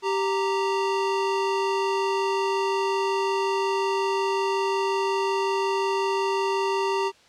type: tone pair together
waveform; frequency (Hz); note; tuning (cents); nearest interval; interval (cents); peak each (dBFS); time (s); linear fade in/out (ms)
square; 390.7 / 926.8; G4 / A#5; -6 / -10; octave + minor third; 1496; -25 / -27; 0.02-7.12; 50
effects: white hiss -55 dBFS RMS until 7.28 s + low-pass 5000 Hz 12 dB/octave